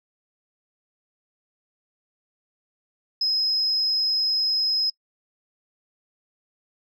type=tone; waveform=sine; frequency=5110 Hz; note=D#8; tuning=45 cents sharp; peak=-19 dBFS; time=3.21-4.9 s; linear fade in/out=5 ms; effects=noise-tail reverb RT60 0.1 s tail -24 dB re dry + tanh soft clip ceiling -15 dBFS